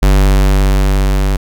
square tone with level ramp, 48.59 Hz, G1, 15 cents flat, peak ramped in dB -6 to -11 dBFS, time 0.02-1.37 s, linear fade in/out 10 ms, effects none

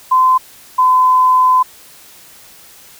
sine tone pair in turn, 1028 / 1018 Hz, C6 / C6, -31 / -48 cents, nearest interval unison, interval 17 cents, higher first, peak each -7 dBFS, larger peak neither, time 0.11-0.38 / 0.78-1.63 s, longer second, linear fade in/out 10 ms, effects white hiss -41 dBFS RMS until 2.99 s

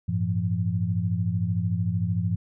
sine tone cluster, 96.5 / 109.8 / 171.6 Hz, G2 / A2 / F3, -27 / -3 / -30 cents, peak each -27 dBFS, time 0.08-2.36 s, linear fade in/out 10 ms, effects none

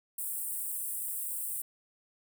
pink high-pass noise, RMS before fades -36 dBFS, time 0.18-1.62 s, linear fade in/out 5 ms, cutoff 8100 Hz, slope 96 dB/octave, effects none

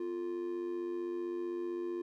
triangle tone with amplitude modulation, 349.2 Hz, F4, in tune, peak -30 dBFS, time 0-2.02 s, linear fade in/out 5 ms, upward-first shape sine, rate 95.6 Hz, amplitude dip 60%, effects none

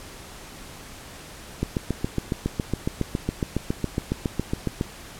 click train, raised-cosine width 3 ms, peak -10 dBFS, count 24, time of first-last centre 1.63-4.811 s, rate 7.23 Hz, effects pink hiss -42 dBFS RMS until 5.19 s + low-pass 12000 Hz 12 dB/octave

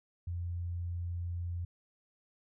sine tone, 86.9 Hz, F2, 8 cents flat, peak -34 dBFS, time 0.27-1.65 s, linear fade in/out 5 ms, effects none

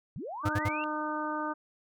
sine linear sweep, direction up, 100.3 to 2794 Hz, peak -36 dBFS, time 0.16-0.84 s, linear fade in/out 0 ms
harmonic tone, 304.3 Hz, D#4, 38 cents flat, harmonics 1 / 2 / 3 / 4 / 5, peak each -36 / -39 / -36 / -36 / -40 dBFS, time 0.43-1.54 s, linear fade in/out 20 ms
square tone bursts, 101.9 Hz, G#2, 32 cents flat, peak -27 dBFS, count 3, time 0.45-0.69 s, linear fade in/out 10 ms, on 42 ms, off 57 ms
effects none

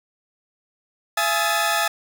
sawtooth tone cluster, 675 / 838 / 1268 / 1746 Hz, E5 / G#5 / D#6 / A6, +41 / +15 / +32 / -14 cents, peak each -21 dBFS, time 1.17-1.88 s, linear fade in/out 5 ms, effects none

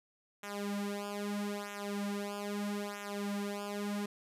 sawtooth tone with flanger, 203.8 Hz, G#3, 32 cents flat, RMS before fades -38 dBFS, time 0.43-4.06 s, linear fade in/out 5 ms, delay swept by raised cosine 0.21 to 4.41 ms, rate 0.78 Hz, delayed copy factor -1, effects resampled to 32000 Hz

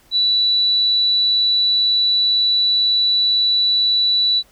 sine tone, 3951 Hz, B7, in tune, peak -13 dBFS, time 0.11-4.43 s, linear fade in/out 50 ms, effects pink hiss -53 dBFS RMS until 4.51 s

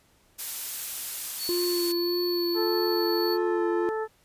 blue noise, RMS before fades -32 dBFS, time 0.38-1.93 s, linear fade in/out 20 ms
square tone, 4435 Hz, C#8, in tune, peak -31 dBFS, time 1.38-3.38 s, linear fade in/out 50 ms
triangle tone with vibrato, 349.2 Hz, F4, in tune, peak -23 dBFS, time 1.49-3.89 s, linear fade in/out 0 ms, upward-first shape sine, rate 1.7 Hz, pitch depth 21 cents each way
harmonic tone, 438.1 Hz, A4, 7 cents flat, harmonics 1 / 2 / 3 / 4, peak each -28 / -34 / -38 / -40 dBFS, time 2.54-4.08 s, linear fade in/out 50 ms
effects pink hiss -63 dBFS RMS until 4.24 s + resampled to 32000 Hz

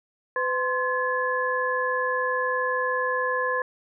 sine tone cluster, 506 / 1045 / 1708 Hz, B4 / C6 / G#6, +42 / -2 / +48 cents, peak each -27 dBFS, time 0.36-3.62 s, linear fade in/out 2 ms, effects none

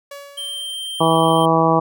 sawtooth tone with exponential decay, 566 Hz, C#5, 36 cents sharp, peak -27 dBFS, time 0.11-1.08 s, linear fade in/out 5 ms, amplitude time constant 210 ms
square tone, 3146 Hz, G7, 6 cents sharp, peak -26 dBFS, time 0.37-1.46 s, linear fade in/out 10 ms
harmonic tone, 163 Hz, E3, 19 cents flat, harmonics 1 / 2 / 3 / 4 / 5 / 6 / 7, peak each -20 / -20 / -20 / -20 / -20 / -20 / -20 dBFS, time 1-1.8 s, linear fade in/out 10 ms
effects none

